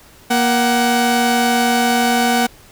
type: tone pair together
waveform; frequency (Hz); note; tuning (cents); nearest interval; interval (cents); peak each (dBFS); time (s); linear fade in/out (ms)
sawtooth; 236.5 / 750; A#3 / F#5; +25 / +23; octave + minor sixth; 1998; -12; 0.3-2.47; 10
effects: pink hiss -45 dBFS RMS until 2.71 s